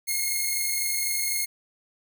5% pulse tone pair together, 2136 / 2160 Hz, C7 / C#7, +35 / -45 cents, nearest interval unison, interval 20 cents, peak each -19 / -16 dBFS, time 0.07-1.46 s, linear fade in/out 20 ms, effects none

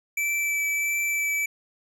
square tone with vibrato, 2318 Hz, D7, 23 cents flat, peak -24 dBFS, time 0.17-1.46 s, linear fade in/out 5 ms, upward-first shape triangle, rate 1.5 Hz, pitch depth 12 cents each way, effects none

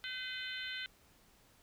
harmonic tone with a mistuned harmonic, 510 Hz, C5, 44 cents flat, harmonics 3 / 4 / 5 / 6 / 7 / 8, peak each -44 / -46 / -51 / -45 / -47 / -50 dBFS, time 0.04-0.86 s, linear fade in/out 0 ms, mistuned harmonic 5, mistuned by -22 cents, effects pink hiss -66 dBFS RMS until 1.62 s

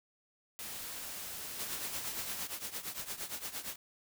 white noise, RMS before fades -43 dBFS, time 0.59-2.47 s, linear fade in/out 0 ms
white noise with tremolo, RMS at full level -38 dBFS, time 1.59-3.76 s, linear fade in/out 5 ms, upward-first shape triangle, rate 8.7 Hz, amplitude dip 85%
effects none

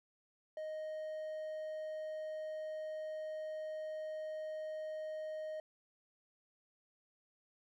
triangle tone, 622.3 Hz, D#5, in tune, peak -38 dBFS, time 0.57-5.6 s, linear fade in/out 2 ms, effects none

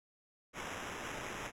blue noise with sample-and-hold, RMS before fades -43 dBFS, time 0.53-1.52 s, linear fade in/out 50 ms, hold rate 4410 Hz, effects low-pass 10000 Hz 12 dB/octave

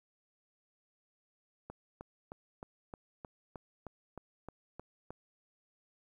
click train, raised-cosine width 1 ms, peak -30 dBFS, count 12, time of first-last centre 1.7-5.106 s, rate 3.23 Hz, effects 11-bit

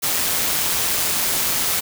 white noise with amplitude modulation, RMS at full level -19 dBFS, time 0.02-1.81 s, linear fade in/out 20 ms, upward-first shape sine, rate 171 Hz, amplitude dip 35%, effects none

